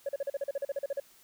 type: tone bursts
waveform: sine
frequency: 558 Hz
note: C#5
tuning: 11 cents sharp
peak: -27 dBFS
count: 14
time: 0.06-1 s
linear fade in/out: 5 ms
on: 30 ms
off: 40 ms
effects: tanh soft clip ceiling -27 dBFS + white hiss -60 dBFS RMS until 1.23 s